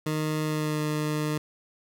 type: tone with pitch glide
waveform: 20% pulse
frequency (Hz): 154.6 to 151.94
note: D#3 to D#3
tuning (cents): -11 to -41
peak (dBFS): -21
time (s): 0.06-1.38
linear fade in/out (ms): 5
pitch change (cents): -30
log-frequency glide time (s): 0.43-0.82
effects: none